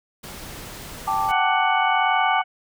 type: noise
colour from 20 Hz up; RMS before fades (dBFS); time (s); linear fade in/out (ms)
pink; -37; 0.23-1.32; 10
type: chord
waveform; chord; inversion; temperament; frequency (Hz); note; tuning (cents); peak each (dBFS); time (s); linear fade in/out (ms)
sine; G suspended second; none; equal; 784 / 880 / 1174.7; G5 / A5 / D6; 0 / 0 / 0; -25 / -23 / -24; 1.07-2.42; 10
type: harmonic tone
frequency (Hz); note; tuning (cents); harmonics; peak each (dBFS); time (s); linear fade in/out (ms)
743; F#5; +7; 1 / 2 / 3 / 4; -23 / -26 / -26 / -31; 1.28-2.44; 50
effects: none